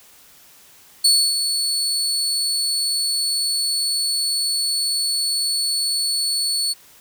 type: tone with ADSR envelope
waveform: 30% pulse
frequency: 4422 Hz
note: C#8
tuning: 5 cents flat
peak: -8 dBFS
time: 1.04-6.74 s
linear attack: 10 ms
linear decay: 280 ms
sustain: -8 dB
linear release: 24 ms
effects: white hiss -49 dBFS RMS until 7 s